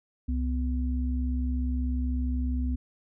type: tone pair together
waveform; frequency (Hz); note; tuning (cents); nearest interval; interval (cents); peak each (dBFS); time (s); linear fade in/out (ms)
sine; 66.44 / 249.7; C2 / B3; +27 / +19; octave + major seventh; 2292; -26 / -32; 0.28-2.76; 10
effects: none